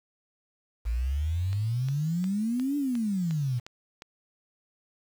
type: exponential two-way sweep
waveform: sine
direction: up then down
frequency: 54.2 to 293.7 to 117.7 Hz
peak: -25 dBFS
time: 0.85-3.6 s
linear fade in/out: 20 ms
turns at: 2.77 s
type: click train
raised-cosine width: 0.2 ms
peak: -25 dBFS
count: 8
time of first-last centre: 1.53-4.021 s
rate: 2.81 Hz
effects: 8-bit